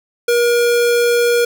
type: tone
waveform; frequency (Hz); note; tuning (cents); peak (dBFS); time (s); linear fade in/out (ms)
square; 476.7; A#4; +39; -12; 0.28-1.45; 5
effects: none